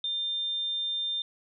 sine tone, 3600 Hz, A7, 39 cents sharp, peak -28 dBFS, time 0.04-1.22 s, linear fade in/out 2 ms, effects none

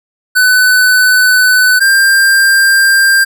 square tone pair in turn, 1503 / 1588.9 Hz, F#6 / G6, +27 / +23 cents, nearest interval minor second, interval 96 cents, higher second, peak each -6 dBFS, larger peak neither, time 0.35-1.8 / 1.8-3.25 s, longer neither, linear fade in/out 20 ms, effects none

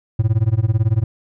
triangle tone with tremolo, 110 Hz, A2, in tune, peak -8 dBFS, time 0.19-1.04 s, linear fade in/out 5 ms, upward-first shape sine, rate 18 Hz, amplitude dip 95%, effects none

